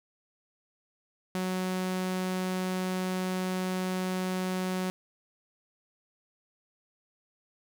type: tone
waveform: sawtooth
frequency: 185 Hz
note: F#3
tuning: in tune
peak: -25 dBFS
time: 1.35-4.9 s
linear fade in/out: 0 ms
effects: none